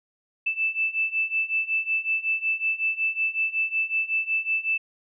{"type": "beating tone pair", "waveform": "sine", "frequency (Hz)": [2637, 2642.4], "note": ["E7", "E7"], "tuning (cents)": [0, 4], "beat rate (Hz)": 5.4, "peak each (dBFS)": [-27, -25], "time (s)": [0.46, 4.78], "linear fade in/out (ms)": 10, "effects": []}